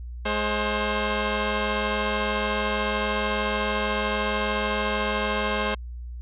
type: tone pair together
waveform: 10% pulse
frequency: 210 / 531.8 Hz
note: G#3 / C5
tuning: +19 / +28 cents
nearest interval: octave + major third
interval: 1609 cents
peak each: -18 dBFS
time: 0.25-5.75 s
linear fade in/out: 10 ms
effects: added 60 Hz sine -33 dBFS peak until 6.21 s + resampled to 8000 Hz